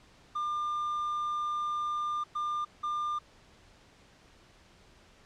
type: tone bursts at uneven times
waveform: triangle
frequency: 1200 Hz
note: D6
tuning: 37 cents sharp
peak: -28 dBFS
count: 3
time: 0.35-2.24 / 2.35-2.65 / 2.83-3.19 s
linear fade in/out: 10 ms
effects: pink hiss -59 dBFS RMS until 5.25 s + low-pass 6000 Hz 12 dB/octave